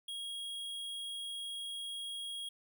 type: tone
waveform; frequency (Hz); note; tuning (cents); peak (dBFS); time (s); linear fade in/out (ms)
square; 3287; G#7; -19; -40; 0.08-2.49; 5
effects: none